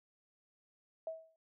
sine tone with exponential decay, 646 Hz, E5, 35 cents flat, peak -35 dBFS, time 1.07-1.36 s, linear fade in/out 2 ms, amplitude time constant 63 ms, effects none

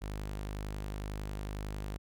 sawtooth tone, 51 Hz, G#1, 31 cents flat, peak -33 dBFS, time 0.01-1.98 s, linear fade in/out 20 ms, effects none

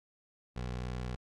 20% pulse tone, 61.74 Hz, B1, in tune, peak -31 dBFS, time 0.56-1.16 s, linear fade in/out 5 ms, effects low-pass 6000 Hz 12 dB/octave + AAC 64 kbps

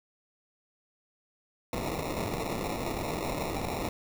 violet noise with sample-and-hold, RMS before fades -33 dBFS, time 1.73-3.89 s, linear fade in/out 0 ms, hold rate 1575 Hz, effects none

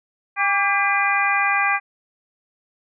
harmonic tone with a mistuned harmonic, 401.1 Hz, G4, 40 cents sharp, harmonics 2 / 3 / 4 / 5 / 6, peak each -23 / -23 / -23 / -23 / -23 dBFS, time 0.36-1.8 s, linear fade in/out 50 ms, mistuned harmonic 3, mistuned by -55 cents, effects none

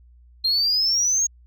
sine exponential sweep, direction up, 4157 to 6645 Hz, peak -16 dBFS, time 0.44-1.27 s, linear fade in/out 10 ms, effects tanh soft clip ceiling -15 dBFS + added 60 Hz sine -48 dBFS peak until 1.46 s

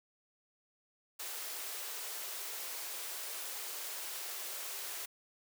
white high-pass noise, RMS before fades -42 dBFS, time 1.19-5.06 s, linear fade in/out 10 ms, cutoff 350 Hz, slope 48 dB/octave, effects none

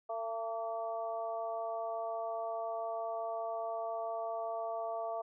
harmonic tone with a mistuned harmonic, 225.6 Hz, A3, 44 cents sharp, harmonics 2 / 3 / 4 / 5, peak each -45 / -36 / -46 / -45 dBFS, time 0.09-5.22 s, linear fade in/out 10 ms, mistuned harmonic 5, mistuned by +30 cents, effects none

